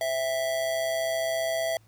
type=tone with amplitude modulation; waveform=square; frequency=659.3 Hz; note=E5; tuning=in tune; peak=-24 dBFS; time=0.01-1.77 s; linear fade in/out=2 ms; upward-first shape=sine; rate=135 Hz; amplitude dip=50%; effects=added 110 Hz sine -56 dBFS peak until 1.87 s + pink hiss -64 dBFS RMS until 1.87 s